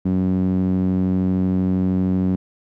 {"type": "tone with band-pass filter", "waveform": "sawtooth", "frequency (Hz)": 92.9, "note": "F#2", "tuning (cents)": 7, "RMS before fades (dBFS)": -19, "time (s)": [0.05, 2.36], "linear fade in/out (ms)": 10, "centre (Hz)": 220, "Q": 3.4, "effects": []}